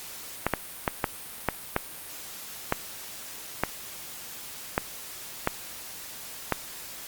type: clicks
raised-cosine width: 0.5 ms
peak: -7 dBFS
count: 11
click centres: 0.466 / 0.537 / 0.878 / 1.042 / 1.487 / 1.764 / 2.724 / 3.636 / 4.779 / 5.474 / 6.523 s
effects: white hiss -41 dBFS RMS until 7.07 s + Opus 48 kbps